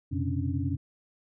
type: tone cluster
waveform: sine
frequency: 90.4 / 125 / 135.9 / 270.7 / 288.6 Hz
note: F#2 / B2 / C#3 / C#4 / D4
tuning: -40 / +21 / -34 / -41 / -30 cents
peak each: -30 / -34 / -35 / -34 / -35 dBFS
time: 0.11-0.77 s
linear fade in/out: 20 ms
effects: none